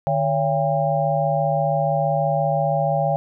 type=tone cluster; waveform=sine; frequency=151.9 / 562 / 677 / 803 Hz; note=D#3 / C#5 / E5 / G5; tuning=-41 / +24 / +46 / +41 cents; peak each=-23 dBFS; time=0.07-3.16 s; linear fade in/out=0 ms; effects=none